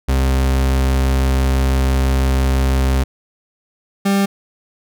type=tone pair in turn; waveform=40% pulse; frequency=66 / 197.78 Hz; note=C2 / G3; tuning=+16 / +16 cents; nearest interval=octave + perfect fifth; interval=1900 cents; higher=second; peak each=-12 / -12 dBFS; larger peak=neither; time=0.08-3.04 / 4.05-4.26 s; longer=first; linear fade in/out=10 ms; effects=none